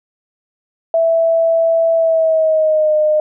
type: tone with pitch glide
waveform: sine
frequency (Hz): 659.3 to 611.6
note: E5 to D#5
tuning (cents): 0 to -30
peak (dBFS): -10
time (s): 0.94-3.2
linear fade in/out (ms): 2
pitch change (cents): -130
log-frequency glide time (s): 1.95-2.95
effects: none